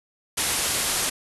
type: low-pass noise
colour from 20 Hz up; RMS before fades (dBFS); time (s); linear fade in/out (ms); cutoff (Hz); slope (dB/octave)
white; -25; 0.37-1.1; 10; 12000; 96
effects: none